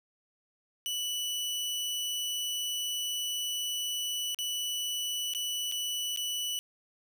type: tone with dropouts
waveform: sawtooth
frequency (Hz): 2964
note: F#7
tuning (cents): +2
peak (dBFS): -28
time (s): 0.86-6.59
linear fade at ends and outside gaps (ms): 0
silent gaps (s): 4.346-4.388 / 5.336-5.349 / 5.715-5.722 / 6.162-6.173
effects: none